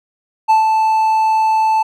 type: tone with ADSR envelope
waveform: triangle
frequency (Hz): 878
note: A5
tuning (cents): -4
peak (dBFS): -5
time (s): 0.48-1.83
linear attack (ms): 22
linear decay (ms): 130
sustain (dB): -4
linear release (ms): 10
effects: none